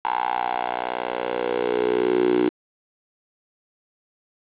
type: tone with high-pass filter sweep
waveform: 10% pulse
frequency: 61 Hz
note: B1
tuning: 21 cents flat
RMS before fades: -23 dBFS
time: 0.05-2.49 s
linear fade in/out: 0 ms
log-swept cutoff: 890 to 330 Hz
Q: 5.9
effects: resampled to 8000 Hz + 7-bit